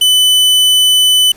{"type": "tone", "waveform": "45% pulse", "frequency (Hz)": 3000, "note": "F#7", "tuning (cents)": 23, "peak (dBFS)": -6, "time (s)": [0.01, 1.32], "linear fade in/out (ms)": 5, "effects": ["pink hiss -42 dBFS RMS until 1.36 s", "resampled to 32000 Hz"]}